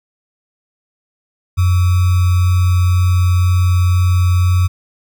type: tone with sample-and-hold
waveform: sine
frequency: 90.2 Hz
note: F#2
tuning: 44 cents flat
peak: -9 dBFS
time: 1.57-4.68 s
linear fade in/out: 20 ms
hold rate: 1225 Hz
effects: none